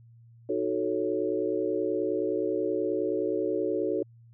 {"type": "chord", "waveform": "sine", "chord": "D# half-diminished seventh", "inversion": "none", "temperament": "equal", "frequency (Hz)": [311.1, 370, 440, 554.4], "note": ["D#4", "F#4", "A4", "C#5"], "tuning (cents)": [0, 0, 0, 0], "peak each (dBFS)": [-32, -30, -30, -33], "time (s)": [0.49, 4.03], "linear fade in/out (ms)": 5, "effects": ["added 116 Hz sine -51 dBFS peak until 4.33 s"]}